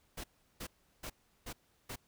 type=noise bursts; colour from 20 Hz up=pink; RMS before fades=-43 dBFS; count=5; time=0.17-1.96 s; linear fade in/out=10 ms; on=70 ms; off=360 ms; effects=pink hiss -72 dBFS RMS until 2.07 s